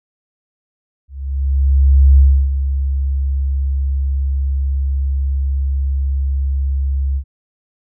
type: tone with ADSR envelope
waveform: sine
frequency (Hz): 68.2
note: C#2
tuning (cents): -28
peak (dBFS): -4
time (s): 1.08-7.24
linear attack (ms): 1100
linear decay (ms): 310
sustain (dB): -10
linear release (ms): 75
effects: none